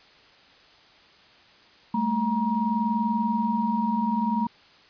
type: tone cluster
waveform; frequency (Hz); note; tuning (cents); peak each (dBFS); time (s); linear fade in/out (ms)
sine; 203.3 / 223.8 / 948; G#3 / A3 / A#5; -37 / +30 / +29; -29 / -25 / -26; 1.94-4.47; 5
effects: white hiss -54 dBFS RMS until 4.89 s + resampled to 11025 Hz